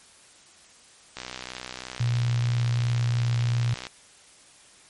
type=click train; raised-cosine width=0.2 ms; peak=-17 dBFS; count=171; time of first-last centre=1.17-3.868 s; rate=63 Hz
type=tone with pitch glide; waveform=sine; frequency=119.3 to 118.54 Hz; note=A#2 to A#2; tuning=+41 to +29 cents; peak=-21 dBFS; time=2-3.74 s; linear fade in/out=5 ms; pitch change=-12 cents; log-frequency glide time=2.36-3.32 s
effects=white hiss -53 dBFS RMS until 4.89 s + MP3 48 kbps